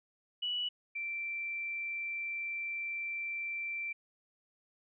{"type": "tone pair in turn", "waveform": "sine", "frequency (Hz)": [2946, 2346], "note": ["F#7", "D7"], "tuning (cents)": [-8, -2], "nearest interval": "major third", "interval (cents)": 394, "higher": "first", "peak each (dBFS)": [-32, -35], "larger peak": "first", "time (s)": [[0.42, 0.69], [0.95, 3.93]], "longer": "second", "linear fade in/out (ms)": 10, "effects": []}